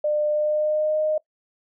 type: tone with pitch glide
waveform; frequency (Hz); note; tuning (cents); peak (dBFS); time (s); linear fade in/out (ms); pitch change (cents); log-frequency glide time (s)
sine; 600 to 616.9; D5 to D#5; +37 to -15; -19; 0.04-1.18; 5; +48; 0.29-0.99
effects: noise-tail reverb RT60 0.1 s tail -21 dB re dry